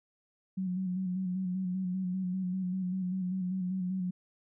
sine tone with vibrato, 184.8 Hz, F#3, 2 cents flat, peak -30 dBFS, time 0.57-4.11 s, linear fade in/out 10 ms, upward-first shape square, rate 5.1 Hz, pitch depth 36 cents each way, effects none

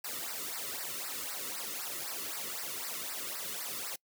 white noise with flanger, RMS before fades -39 dBFS, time 0.04-3.96 s, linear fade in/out 5 ms, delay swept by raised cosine 0.29 to 1.29 ms, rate 3.9 Hz, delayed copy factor -1, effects noise-tail reverb RT60 0.1 s tail -26 dB re dry

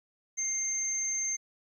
sine tone pair together, 2106 / 6315 Hz, C7 / G8, +11 / +12 cents, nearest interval octave + perfect fifth, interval 1901 cents, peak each -40 / -29 dBFS, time 0.37-1.37 s, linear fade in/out 20 ms, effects 11-bit

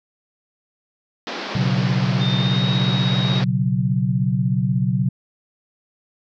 pink band-pass noise, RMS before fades -29 dBFS, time 1.27-3.44 s, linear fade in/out 0 ms, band 200 to 5200 Hz, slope 48 dB/octave
sine chord, B suspended second, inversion none, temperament equal with one note detuned, 122.12 / 138.59 / 185 Hz, B2 / C#3 / F#3, -19 / 0 / 0 cents, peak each -21 dBFS, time 1.55-5.09 s, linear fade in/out 5 ms
sine tone with pitch glide, 3633 to 3774 Hz, A#7 to A#7, -45 to +21 cents, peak -25 dBFS, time 2.2-3.41 s, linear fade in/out 20 ms, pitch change +66 cents, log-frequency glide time 2.37-2.68 s
effects none

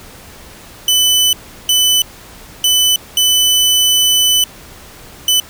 sawtooth tone bursts at uneven times, 3000 Hz, F#7, 23 cents sharp, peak -6 dBFS, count 5, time 0.88-1.33 / 1.69-2.02 / 2.64-2.96 / 3.17-4.44 / 5.28-5.4 s, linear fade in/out 2 ms, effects pink hiss -37 dBFS RMS until 5.49 s

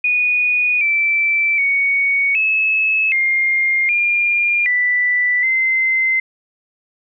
sine tone with pitch steps, 2466 / 2330 / 2232 / 2593 / 2119 / 2406 / 1977 / 2070 Hz, D#7 / D7 / C#7 / E7 / C7 / D7 / B6 / C7, -16 / -14 / +11 / -29 / +21 / +41 / +1 / -19 cents, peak -13 dBFS, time 0.04-6.2 s, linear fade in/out 5 ms, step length 770 ms, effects none

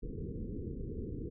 pink low-pass noise, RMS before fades -40 dBFS, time 0.02-1.3 s, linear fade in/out 20 ms, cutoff 480 Hz, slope 96 dB/octave, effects none

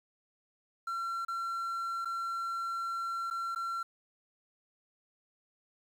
triangle tone with dropouts, 1360 Hz, F6, 46 cents flat, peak -31 dBFS, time 0.87-3.83 s, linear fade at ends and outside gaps 5 ms, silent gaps 1.25-1.282 / 2.048-2.055 / 3.302-3.309 / 3.549-3.559 s, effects 10-bit

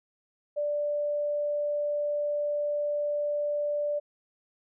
sine tone, 587.3 Hz, D5, in tune, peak -26 dBFS, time 0.56-4 s, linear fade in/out 20 ms, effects none

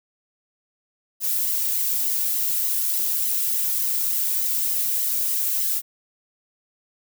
violet noise with flanger, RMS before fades -23 dBFS, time 1.2-5.82 s, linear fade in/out 50 ms, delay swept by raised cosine 0.97 to 2.17 ms, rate 3.4 Hz, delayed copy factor +0.55, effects none

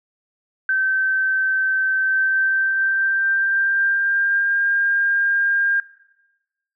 sine tone with pitch glide, 1545 to 1606 Hz, G6 to G6, -26 to +41 cents, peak -16 dBFS, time 0.69-5.8 s, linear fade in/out 2 ms, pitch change +67 cents, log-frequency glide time 1.98-4.6 s, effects noise-tail reverb RT60 1.0 s tail -17 dB re dry

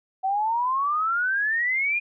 sine exponential sweep, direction up, 751 to 2460 Hz, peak -21 dBFS, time 0.23-2 s, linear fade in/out 20 ms, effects none

